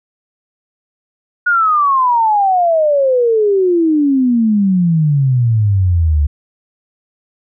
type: exponential sweep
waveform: sine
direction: down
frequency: 1461 to 70.9 Hz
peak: -9 dBFS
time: 1.46-6.27 s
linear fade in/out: 10 ms
effects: none